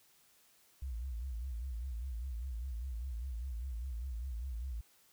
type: tone with vibrato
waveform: sine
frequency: 61.1 Hz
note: B1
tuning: 18 cents flat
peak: -37 dBFS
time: 0.82-4.81 s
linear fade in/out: 5 ms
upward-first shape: sine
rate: 5 Hz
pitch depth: 170 cents each way
effects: white hiss -67 dBFS RMS until 5.12 s